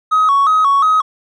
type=tone with vibrato; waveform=triangle; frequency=1187 Hz; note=D6; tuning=18 cents sharp; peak=-6 dBFS; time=0.11-1.02 s; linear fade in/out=20 ms; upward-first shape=square; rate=2.8 Hz; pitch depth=110 cents each way; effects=tanh soft clip ceiling -5 dBFS + resampled to 22050 Hz